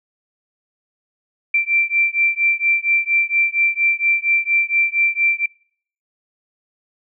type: beating tone pair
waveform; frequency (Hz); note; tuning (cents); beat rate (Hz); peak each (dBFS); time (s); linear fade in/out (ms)
sine; 2349 / 2353.3; D7 / D7; 0 / +3; 4.3; -18; 1.54-5.46; 5
effects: noise-tail reverb RT60 0.6 s tail -26 dB re dry